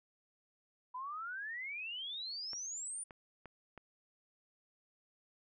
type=exponential sweep; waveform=sine; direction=up; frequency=982 to 9540 Hz; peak=-40 dBFS; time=0.94-3.04 s; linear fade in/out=10 ms
type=clicks; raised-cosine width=0.5 ms; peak=-35 dBFS; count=4; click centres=2.533 / 3.108 / 3.457 / 3.777 s
effects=none